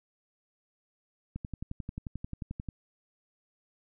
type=click train; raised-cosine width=5 ms; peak=-24 dBFS; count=16; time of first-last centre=1.36-2.687 s; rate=11.3 Hz; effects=none